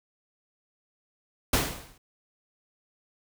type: noise with exponential decay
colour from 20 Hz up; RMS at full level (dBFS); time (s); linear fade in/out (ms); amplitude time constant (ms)
pink; -20; 1.53-1.98; 5; 96
effects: none